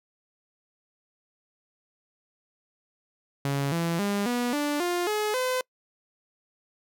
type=tone with pitch steps; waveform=sawtooth; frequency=139.7 / 168.06 / 202.2 / 243.2 / 292.6 / 352 / 423.5 / 509.5 Hz; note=C#3 / E3 / G#3 / B3 / D4 / F4 / G#4 / C5; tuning=+14 / +34 / -46 / -26 / -6 / +14 / +34 / -46 cents; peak=-21 dBFS; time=3.45-5.61 s; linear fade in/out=2 ms; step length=270 ms; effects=noise-tail reverb RT60 0.1 s tail -26 dB re dry